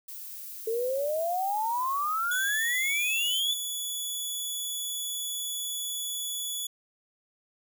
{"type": "noise", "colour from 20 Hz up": "violet", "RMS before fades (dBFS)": -41, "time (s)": [0.08, 3.4], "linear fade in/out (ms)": 5}
{"type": "exponential sweep", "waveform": "sine", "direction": "up", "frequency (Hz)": [440, 3520], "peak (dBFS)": -26, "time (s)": [0.67, 3.54], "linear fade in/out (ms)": 5}
{"type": "tone", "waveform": "15% pulse", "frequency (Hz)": 3416, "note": "G#7", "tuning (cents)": 48, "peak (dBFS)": -24, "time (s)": [2.31, 6.67], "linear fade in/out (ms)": 5}
{"effects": []}